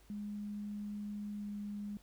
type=tone with pitch glide; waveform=sine; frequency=206.8 to 205.5 Hz; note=G#3 to G#3; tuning=-7 to -18 cents; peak=-39 dBFS; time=0.1-1.97 s; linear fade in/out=0 ms; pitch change=-11 cents; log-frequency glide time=1.37-1.47 s; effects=added 50 Hz sine -64 dBFS peak until 2.02 s + pink hiss -66 dBFS RMS until 2.02 s